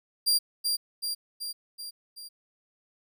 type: tone with echo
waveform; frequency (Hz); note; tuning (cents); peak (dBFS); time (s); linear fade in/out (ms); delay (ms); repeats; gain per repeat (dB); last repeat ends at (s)
sawtooth; 4764; D8; +24; -18; 0.26-0.39; 20; 380; 5; -4; 2.29
effects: none